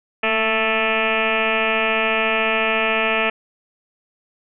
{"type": "tone with frequency modulation", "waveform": "sine", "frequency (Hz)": 1540, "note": "G6", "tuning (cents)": -31, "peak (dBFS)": -16, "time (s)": [0.23, 3.3], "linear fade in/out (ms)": 5, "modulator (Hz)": 219, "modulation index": 5.6, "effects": []}